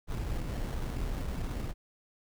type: noise with sample-and-hold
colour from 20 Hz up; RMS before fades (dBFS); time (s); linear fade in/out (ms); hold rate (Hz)
brown; -34; 0.07-1.74; 50; 2450
effects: none